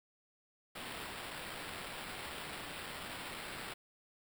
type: noise with sample-and-hold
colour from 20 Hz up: white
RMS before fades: -45 dBFS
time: 0.75-3.74 s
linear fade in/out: 10 ms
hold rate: 6300 Hz
effects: none